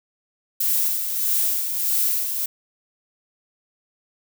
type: noise with tremolo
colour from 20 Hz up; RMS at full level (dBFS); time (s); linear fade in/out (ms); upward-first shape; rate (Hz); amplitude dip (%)
violet; -20; 0.6-2.46; 5; sine; 1.6; 50
effects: none